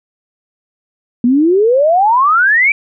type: exponential sweep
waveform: sine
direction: up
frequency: 233.1 to 2365 Hz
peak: -7 dBFS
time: 1.24-2.72 s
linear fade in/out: 2 ms
effects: none